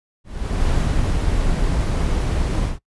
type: noise with ADSR envelope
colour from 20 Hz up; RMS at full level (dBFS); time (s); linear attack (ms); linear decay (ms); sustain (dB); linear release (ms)
brown; -17; 0.24-2.79; 460; 290; -2; 150
effects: noise-tail reverb RT60 0.1 s tail -21 dB re dry + resampled to 24000 Hz